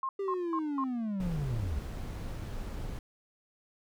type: tone bursts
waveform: sine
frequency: 1066 Hz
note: C6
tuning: 32 cents sharp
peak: -30 dBFS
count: 4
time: 0.03-0.84 s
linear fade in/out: 2 ms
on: 60 ms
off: 190 ms
type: linear sweep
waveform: triangle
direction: down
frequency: 400.9 to 65.41 Hz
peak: -29 dBFS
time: 0.19-1.79 s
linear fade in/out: 5 ms
type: noise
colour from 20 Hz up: brown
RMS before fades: -38 dBFS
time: 1.2-2.99 s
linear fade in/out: 2 ms
effects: none